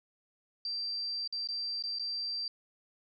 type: tone with dropouts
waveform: sine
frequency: 4699 Hz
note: D8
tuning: in tune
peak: -33 dBFS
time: 0.65-2.48 s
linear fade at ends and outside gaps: 2 ms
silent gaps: 1.276-1.325 / 1.474-1.487 / 1.825-1.837 / 1.987-1.995 s
effects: none